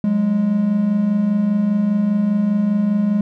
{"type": "tone pair together", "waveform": "triangle", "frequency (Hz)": [182.7, 207.7], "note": ["F#3", "G#3"], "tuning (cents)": [-22, 0], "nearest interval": "major second", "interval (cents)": 222, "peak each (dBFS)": [-21, -13], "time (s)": [0.04, 3.21], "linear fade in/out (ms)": 2, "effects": []}